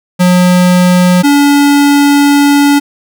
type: tone pair in turn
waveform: square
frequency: 180 / 285.7 Hz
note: F#3 / D4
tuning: -47 / -48 cents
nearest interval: minor sixth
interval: 799 cents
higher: second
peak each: -5 dBFS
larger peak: neither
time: 0.19-1.23 / 1.23-2.8 s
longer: second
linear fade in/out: 20 ms
effects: none